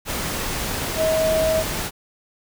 sine tone in noise, 637 Hz, D#5, 41 cents sharp, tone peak -17 dBFS, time 0.96-1.64 s, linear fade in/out 50 ms, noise pink, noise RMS -26 dBFS, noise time 0.05-1.91 s, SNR +6 dB, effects none

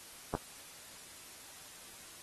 clicks, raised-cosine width 1 ms, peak -19 dBFS, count 2, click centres 0.339 / 0.351 s, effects white hiss -52 dBFS RMS until 2.22 s + AAC 32 kbps

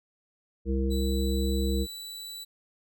harmonic tone, 66.3 Hz, C2, 23 cents sharp, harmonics 1 / 3 / 5 / 7, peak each -26 / -31 / -33 / -34 dBFS, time 0.65-1.87 s, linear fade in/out 50 ms
sawtooth tone, 3951 Hz, B7, in tune, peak -35 dBFS, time 0.9-2.45 s, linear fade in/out 20 ms
effects none

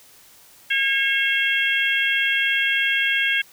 harmonic tone, 543 Hz, C#5, 36 cents flat, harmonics 3 / 4 / 5 / 6, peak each -22 / -23 / -24 / -25 dBFS, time 0.7-3.42 s, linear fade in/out 10 ms, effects white hiss -50 dBFS RMS until 3.52 s

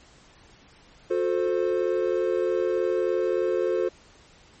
triangle chord, F# diminished, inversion none, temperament equal with one note detuned, 360.7 / 440 / 523.3 Hz, F#4 / A4 / C5, -44 / 0 / 0 cents, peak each -23 / -25 / -25 dBFS, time 1.1-3.89 s, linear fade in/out 10 ms, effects pink hiss -54 dBFS RMS until 4.6 s + MP3 32 kbps

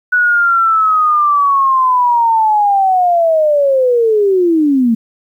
sine linear sweep, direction down, 1480 to 220 Hz, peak -8 dBFS, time 0.12-4.95 s, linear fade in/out 10 ms, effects 8-bit

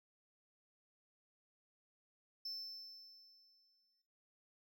triangle tone with exponential decay, 5300 Hz, E8, 9 cents sharp, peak -40 dBFS, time 2.45-4.02 s, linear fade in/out 5 ms, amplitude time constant 340 ms, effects noise-tail reverb RT60 0.9 s tail -20 dB re dry

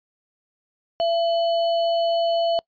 sine tone with sample-and-hold, 674 Hz, E5, 38 cents sharp, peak -18 dBFS, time 1-2.59 s, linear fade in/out 0 ms, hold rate 3675 Hz, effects noise-tail reverb RT60 0.1 s tail -25 dB re dry + resampled to 11025 Hz

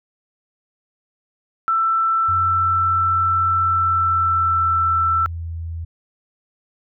sine tone, 1332 Hz, E6, 18 cents sharp, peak -15 dBFS, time 1.68-5.26 s, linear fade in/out 0 ms
sine tone with pitch glide, 90.8 to 82.78 Hz, F#2 to E2, -32 to +8 cents, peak -25 dBFS, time 2.28-5.85 s, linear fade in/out 10 ms, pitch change -160 cents, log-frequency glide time 3.59-5.55 s
effects none

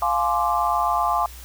sine chord, D half-diminished seventh, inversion first, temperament equal with one note detuned, 698.5 / 845.6 / 1046.5 / 1174.7 Hz, F5 / Ab5 / C6 / D6, 0 / +31 / 0 / 0 cents, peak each -24 dBFS, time 0.02-1.26 s, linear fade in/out 2 ms, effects added 60 Hz sine -39 dBFS peak until 1.44 s + white hiss -44 dBFS RMS until 1.44 s

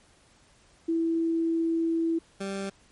sine / 20% pulse tone pair in turn, 329.6 / 195.98 Hz, E4 / G3, 0 / 0 cents, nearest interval major sixth, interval 900 cents, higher first, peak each -23 / -26 dBFS, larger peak first, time 0.88-2.19 / 2.4-2.7 s, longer first, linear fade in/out 10 ms, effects pink hiss -60 dBFS RMS until 2.91 s + MP3 48 kbps

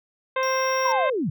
harmonic tone, 523.3 Hz, C5, in tune, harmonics 1 / 2 / 3 / 4 / 5 / 6 / 7, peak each -24 / -25 / -31 / -32 / -36 / -44 / -41 dBFS, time 0.36-1.1 s, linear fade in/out 5 ms
square tone, 5600 Hz, F8, 4 cents sharp, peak -32 dBFS, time 0.43-0.92 s, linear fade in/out 0 ms
sine linear sweep, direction down, 1045 to 121.4 Hz, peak -22 dBFS, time 0.85-1.3 s, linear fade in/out 5 ms
effects none

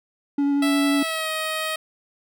triangle tone with vibrato, 283 Hz, C#4, 36 cents sharp, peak -16 dBFS, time 0.38-1.03 s, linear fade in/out 5 ms, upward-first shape triangle, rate 11 Hz, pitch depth 13 cents each way
10% pulse tone with pitch glide, 659.3 to 629.9 Hz, E5 to D#5, 0 to +21 cents, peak -16 dBFS, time 0.62-1.76 s, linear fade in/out 5 ms, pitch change -79 cents, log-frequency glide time 0.96-1.29 s
effects none

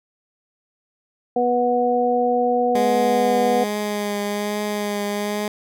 harmonic tone, 244.6 Hz, B3, 16 cents flat, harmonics 1 / 2 / 3, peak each -24 / -19 / -20 dBFS, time 1.36-3.64 s, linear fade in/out 5 ms
15% pulse tone with vibrato, 206.7 Hz, G#3, 8 cents flat, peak -16 dBFS, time 2.75-5.48 s, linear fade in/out 2 ms, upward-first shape triangle, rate 1.2 Hz, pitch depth 22 cents each way
effects none

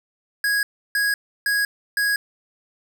square tone bursts, 1655 Hz, G#6, 6 cents flat, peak -19 dBFS, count 4, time 0.44-2.16 s, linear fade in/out 2 ms, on 190 ms, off 320 ms, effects none

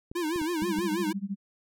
clicks, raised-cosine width 3 ms, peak -27 dBFS, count 5, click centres 0.115 / 0.36 / 0.416 / 0.622 / 0.787 s
square tone with vibrato, 328.8 Hz, E4, 4 cents flat, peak -28 dBFS, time 0.15-1.13 s, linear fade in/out 10 ms, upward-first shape sine, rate 6.2 Hz, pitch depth 140 cents each way
sine tone with tremolo, 197.6 Hz, G3, 14 cents sharp, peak -27 dBFS, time 0.61-1.36 s, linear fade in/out 20 ms, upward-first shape sine, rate 13 Hz, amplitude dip 95%
effects none

